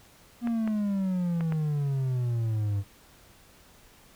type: exponential sweep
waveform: triangle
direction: down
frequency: 240.5 to 98 Hz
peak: -23 dBFS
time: 0.41-2.84 s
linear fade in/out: 50 ms
type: clicks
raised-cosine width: 0.5 ms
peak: -22 dBFS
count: 4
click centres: 0.473 / 0.676 / 1.408 / 1.523 s
effects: pink hiss -56 dBFS RMS until 4.15 s